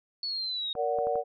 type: exponential sweep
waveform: sine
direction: down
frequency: 4449 to 3729 Hz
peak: -30 dBFS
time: 0.23-0.73 s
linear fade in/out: 2 ms
type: chord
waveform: sine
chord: Bb augmented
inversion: none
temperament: equal with one note detuned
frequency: 466.2 / 578.2 / 740 Hz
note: Bb4 / D5 / F#5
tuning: 0 / -27 / 0 cents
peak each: -30 dBFS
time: 0.75-1.24 s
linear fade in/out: 50 ms
type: clicks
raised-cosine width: 1 ms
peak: -28 dBFS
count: 4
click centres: 0.753 / 0.987 / 1.07 / 1.156 s
effects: none